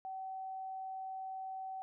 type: tone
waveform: sine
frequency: 762 Hz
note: G5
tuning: 49 cents flat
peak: -40 dBFS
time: 0.05-1.82 s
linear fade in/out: 0 ms
effects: none